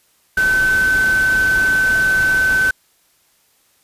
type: tone in noise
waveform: sine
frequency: 1526 Hz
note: G6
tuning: 47 cents flat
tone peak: -12 dBFS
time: 0.37-2.71 s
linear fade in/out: 5 ms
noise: pink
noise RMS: -27 dBFS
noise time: 0.37-2.71 s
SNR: +12 dB
effects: white hiss -58 dBFS RMS until 3.83 s + resampled to 32000 Hz